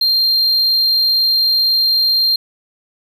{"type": "tone", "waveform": "triangle", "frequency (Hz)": 4186, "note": "C8", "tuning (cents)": 0, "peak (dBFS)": -10, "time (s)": [0.01, 2.36], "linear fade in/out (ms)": 5, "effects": ["8-bit"]}